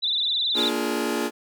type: tone with vibrato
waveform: sine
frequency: 3729 Hz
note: A#7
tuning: in tune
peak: -21 dBFS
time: 0.02-0.7 s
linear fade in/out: 20 ms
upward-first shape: sine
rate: 19 Hz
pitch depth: 120 cents each way
type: chord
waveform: sawtooth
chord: Bb dominant seventh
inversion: none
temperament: just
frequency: 233.1 / 291.4 / 349.6 / 419.5 Hz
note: Bb3 / D4 / F4 / Ab4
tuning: 0 / -13 / +2 / +17 cents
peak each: -25 dBFS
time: 0.54-1.31 s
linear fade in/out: 50 ms
effects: none